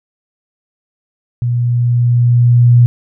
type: tone with level ramp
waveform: sine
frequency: 120.8 Hz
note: B2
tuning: 38 cents flat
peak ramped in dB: -12 to -3 dBFS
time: 1.42-2.86 s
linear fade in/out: 0 ms
effects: none